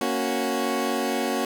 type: chord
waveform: 20% pulse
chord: F# major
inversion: first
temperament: equal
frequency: 233.1 / 277.2 / 370 Hz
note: A#3 / C#4 / F#4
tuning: 0 / 0 / 0 cents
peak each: -23 dBFS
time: 0.01-1.45 s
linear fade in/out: 2 ms
effects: none